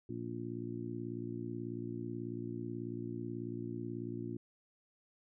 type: harmonic tone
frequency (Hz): 58.27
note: A#1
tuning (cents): 0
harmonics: 2 / 3 / 4 / 5 / 6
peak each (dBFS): -44 / -50 / -45 / -44 / -44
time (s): 0.09-4.37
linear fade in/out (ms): 5
effects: none